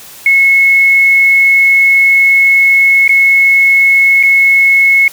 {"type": "tone with dropouts", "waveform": "sine", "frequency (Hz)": 2186, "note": "C#7", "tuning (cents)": -25, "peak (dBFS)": -4, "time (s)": [0.26, 5.08], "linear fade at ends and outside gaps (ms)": 2, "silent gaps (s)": [[3.079, 3.092], [4.229, 4.234]], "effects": ["white hiss -33 dBFS RMS until 5.12 s"]}